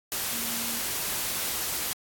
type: tone in noise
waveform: sine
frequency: 233.1 Hz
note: A#3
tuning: in tune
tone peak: -39 dBFS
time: 0.33-0.79 s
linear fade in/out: 0 ms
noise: white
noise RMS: -30 dBFS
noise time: 0.12-1.93 s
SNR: -12 dB
effects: AAC 64 kbps